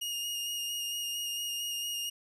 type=tone with vibrato; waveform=sawtooth; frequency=2852 Hz; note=F7; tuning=36 cents sharp; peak=-30 dBFS; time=0.01-2.1 s; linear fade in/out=10 ms; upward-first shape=square; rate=4.4 Hz; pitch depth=12 cents each way; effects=resampled to 32000 Hz